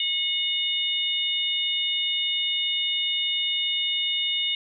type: harmonic tone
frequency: 727 Hz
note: F#5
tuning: 31 cents flat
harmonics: 3 / 4 / 5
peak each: -32 / -26 / -26 dBFS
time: 0-4.55 s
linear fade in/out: 2 ms
effects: none